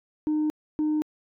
sine tone pair in turn, 305.5 / 305.5 Hz, D#4 / D#4, -32 / -32 cents, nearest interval unison, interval 0 cents, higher neither, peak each -20 dBFS, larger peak neither, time 0.27-0.5 / 0.79-1.02 s, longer neither, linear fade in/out 0 ms, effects tanh soft clip ceiling -20 dBFS

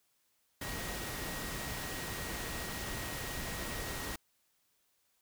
sine tone in noise, 1891 Hz, A#6, 24 cents sharp, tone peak -47 dBFS, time 0.61-4.16 s, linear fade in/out 5 ms, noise pink, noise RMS -40 dBFS, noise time 0.61-4.16 s, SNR -10 dB, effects white hiss -75 dBFS RMS until 5.21 s

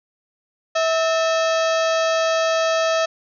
harmonic tone with a mistuned harmonic, 650 Hz, E5, 24 cents flat, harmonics 1 / 2 / 3 / 4 / 5 / 6 / 7 / 8 / 9 / 10, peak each -18 / -24 / -28 / -30 / -32 / -34 / -35 / -36 / -37 / -38 dBFS, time 0.75-3.06 s, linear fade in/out 10 ms, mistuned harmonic 3, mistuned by -140 cents, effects none

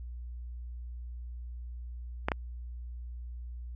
clicks, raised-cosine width 0.5 ms, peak -12 dBFS, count 2, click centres 2.285 / 2.318 s, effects added 60 Hz sine -38 dBFS peak until 3.75 s + MP3 48 kbps

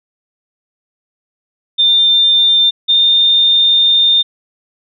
sine tone pair in turn, 3598 / 3623 Hz, A7 / A7, +38 / +50 cents, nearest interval unison, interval 12 cents, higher second, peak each -7 dBFS, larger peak neither, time 1.78-2.71 / 2.88-4.23 s, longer second, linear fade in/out 20 ms, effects none

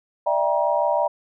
sine chord, E half-diminished seventh, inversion third, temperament just, 593.3 / 659.3 / 791.1 / 949.3 Hz, D5 / E5 / G5 / Bb5, +18 / 0 / +16 / +31 cents, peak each -22 / -24 / -26 / -23 dBFS, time 0.26-1.08 s, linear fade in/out 10 ms, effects none

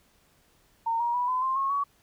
sine tone with pitch steps, 915 / 947.3 / 980.7 / 1015.3 / 1051.1 / 1088.1 / 1126.5 Hz, A#5 / A#5 / B5 / B5 / C6 / C#6 / C#6, -32 / +28 / -12 / +48 / +8 / -33 / +28 cents, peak -24 dBFS, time 0.86-1.84 s, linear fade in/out 10 ms, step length 140 ms, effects pink hiss -64 dBFS RMS until 2.02 s

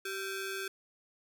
sawtooth ring-modulated tone, 975 Hz, B5, 23 cents flat, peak -29 dBFS, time 0.05-0.68 s, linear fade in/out 5 ms, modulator 589 Hz, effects none

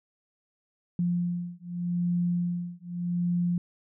sine beating tone pair, 174.61 / 175.44 Hz, F3 / F3, 0 / +8 cents, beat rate 0.83 Hz, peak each -29 dBFS, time 0.99-3.58 s, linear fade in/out 2 ms, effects none

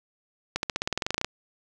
accelerating click train, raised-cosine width 0.2 ms, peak -9 dBFS, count 15, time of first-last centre 0.56-1.246 s, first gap 71 ms, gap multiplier 0.94, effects none

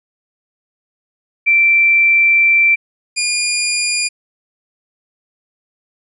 sine / 15% pulse tone pair in turn, 2345 / 2421 Hz, D7 / D#7, -3 / -48 cents, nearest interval minor second, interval 55 cents, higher second, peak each -8 dBFS, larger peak neither, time 1.46-2.76 / 3.16-4.09 s, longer first, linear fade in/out 20 ms, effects resampled to 24000 Hz

